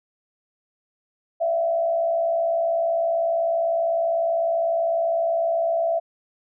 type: tone with frequency modulation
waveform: sine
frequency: 667 Hz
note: E5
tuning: 20 cents sharp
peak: -19 dBFS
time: 1.4-6 s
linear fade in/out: 20 ms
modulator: 59.9 Hz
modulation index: 0.57
effects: none